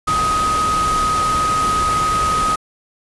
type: tone in noise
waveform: sine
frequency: 1257 Hz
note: D#6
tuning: 17 cents sharp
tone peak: -15 dBFS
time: 0.07-2.56 s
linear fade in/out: 10 ms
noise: pink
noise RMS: -24 dBFS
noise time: 0.07-2.56 s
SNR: +6 dB
effects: resampled to 24000 Hz